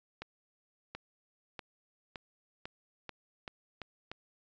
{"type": "accelerating click train", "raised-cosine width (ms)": 0.3, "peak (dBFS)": -25, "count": 9, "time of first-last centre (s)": [0.22, 4.116], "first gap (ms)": 730, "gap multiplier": 0.88, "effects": ["resampled to 16000 Hz"]}